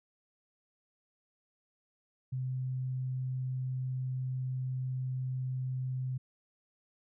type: tone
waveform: sine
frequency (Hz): 129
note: C3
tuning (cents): -24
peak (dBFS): -32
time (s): 2.32-6.18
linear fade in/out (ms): 10
effects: none